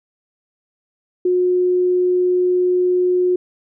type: tone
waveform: sine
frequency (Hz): 361.7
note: F#4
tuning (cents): -39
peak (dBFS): -13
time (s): 1.25-3.36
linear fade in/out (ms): 5
effects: none